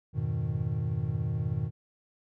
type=chord; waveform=triangle; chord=F half-diminished seventh; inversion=none; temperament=equal with one note detuned; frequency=87.31 / 103.83 / 122.48 / 155.56 Hz; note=F2 / Ab2 / Cb3 / Eb3; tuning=0 / 0 / -14 / 0 cents; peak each=-34 / -32 / -30 / -31 dBFS; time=0.13-1.71 s; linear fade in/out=50 ms; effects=none